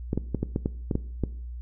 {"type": "clicks", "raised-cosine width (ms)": 3, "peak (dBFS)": -12, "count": 9, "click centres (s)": [0.131, 0.176, 0.347, 0.43, 0.561, 0.659, 0.912, 0.954, 1.237], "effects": ["noise-tail reverb RT60 0.6 s tail -19 dB re dry", "added 60 Hz sine -34 dBFS peak until 1.61 s"]}